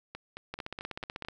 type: two click trains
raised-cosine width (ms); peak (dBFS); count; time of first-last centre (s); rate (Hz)
0.3; -21 / -24; 13 / 6; 0.54-1.285 / 0.15-1.249; 16.1 / 4.55
effects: none